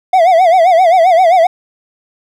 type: tone with vibrato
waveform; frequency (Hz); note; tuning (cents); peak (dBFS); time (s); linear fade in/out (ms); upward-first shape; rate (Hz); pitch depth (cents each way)
triangle; 703; F5; +11; -3; 0.13-1.47; 5; sine; 7.6; 140
effects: none